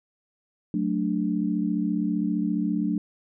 sine chord, D major, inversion first, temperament equal, 185 / 220 / 293.7 Hz, F#3 / A3 / D4, 0 / 0 / 0 cents, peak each -27 dBFS, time 0.74-2.98 s, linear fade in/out 2 ms, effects none

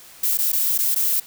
violet noise with dropouts, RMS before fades -20 dBFS, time 0.23-1.2 s, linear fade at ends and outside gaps 5 ms, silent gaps 0.374-0.386 / 0.52-0.529 / 0.779-0.787 / 0.947-0.959 s, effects white hiss -45 dBFS RMS until 1.26 s

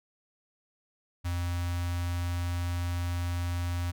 square tone with notch filter, 87.31 Hz, F2, in tune, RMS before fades -31 dBFS, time 1.24-3.92 s, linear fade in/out 20 ms, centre 410 Hz, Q 0.77, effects none

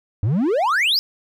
triangle exponential sweep, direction up, 92.5 to 5260 Hz, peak -14 dBFS, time 0.23-0.99 s, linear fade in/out 0 ms, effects none

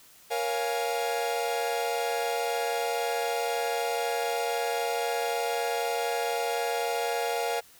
45% pulse chord, Bb minor seventh, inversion none, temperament equal with one note detuned, 470.5 / 554.4 / 698.5 / 830.6 Hz, Bb4 / Db5 / F5 / Ab5, +16 / 0 / 0 / 0 cents, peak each -31 / -36 / -32 / -33 dBFS, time 0.3-7.61 s, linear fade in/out 20 ms, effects white hiss -55 dBFS RMS until 7.79 s

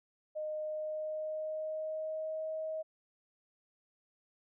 sine tone with pitch glide, 615 to 631.9 Hz, D#5 to D#5, -20 to +27 cents, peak -35 dBFS, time 0.35-2.83 s, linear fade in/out 20 ms, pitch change +47 cents, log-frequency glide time 0.59-2.5 s, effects none

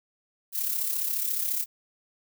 violet noise with amplitude modulation, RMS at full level -26 dBFS, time 0.52-1.66 s, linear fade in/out 50 ms, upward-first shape sine, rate 34.4 Hz, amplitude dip 55%, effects none

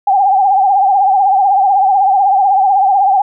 sine tone with vibrato, 784 Hz, G5, in tune, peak -7 dBFS, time 0.07-3.22 s, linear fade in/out 5 ms, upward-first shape triangle, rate 16 Hz, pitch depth 100 cents each way, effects none

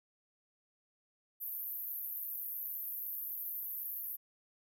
white band-pass noise, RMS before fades -41 dBFS, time 1.4-4.17 s, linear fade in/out 20 ms, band 12000 to 15000 Hz, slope 96 dB/octave, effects none

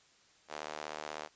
sawtooth tone with high-pass filter, 76.2 Hz, D#2, 36 cents flat, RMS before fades -43 dBFS, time 0.48-1.29 s, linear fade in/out 50 ms, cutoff 640 Hz, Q 1.2, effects white hiss -65 dBFS RMS until 1.35 s + resampled to 16000 Hz

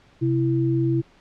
sine tone pair together, 130.81 / 331.7 Hz, C3 / E4, 0 / +11 cents, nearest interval octave + major third, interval 1611 cents, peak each -21 dBFS, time 0.21-1.02 s, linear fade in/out 20 ms, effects pink hiss -55 dBFS RMS until 1.2 s + low-pass 4000 Hz 12 dB/octave

